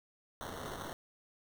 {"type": "noise with sample-and-hold", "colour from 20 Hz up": "violet", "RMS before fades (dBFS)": -43, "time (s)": [0.41, 0.93], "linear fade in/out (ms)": 0, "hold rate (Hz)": 2450, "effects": []}